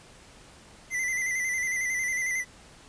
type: tone with vibrato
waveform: square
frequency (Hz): 2026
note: B6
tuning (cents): +44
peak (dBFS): -27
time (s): 0.9-2.45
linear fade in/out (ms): 50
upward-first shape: square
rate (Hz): 11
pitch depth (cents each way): 40
effects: pink hiss -52 dBFS RMS until 2.88 s + resampled to 22050 Hz